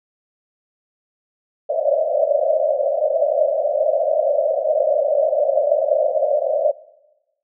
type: band-pass noise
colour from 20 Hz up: pink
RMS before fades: -18 dBFS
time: 1.69-6.72 s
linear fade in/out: 10 ms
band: 550 to 650 Hz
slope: 96 dB/octave
effects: noise-tail reverb RT60 1.0 s tail -20 dB re dry